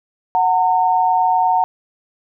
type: tone pair together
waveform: sine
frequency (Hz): 740 / 911.8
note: F#5 / A#5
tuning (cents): 0 / -39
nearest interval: major third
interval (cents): 361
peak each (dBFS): -15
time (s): 0.35-1.64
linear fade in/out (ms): 0
effects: none